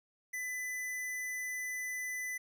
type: tone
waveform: square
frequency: 2002 Hz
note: B6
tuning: 23 cents sharp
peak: -37 dBFS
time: 0.33-2.38 s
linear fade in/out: 10 ms
effects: 12-bit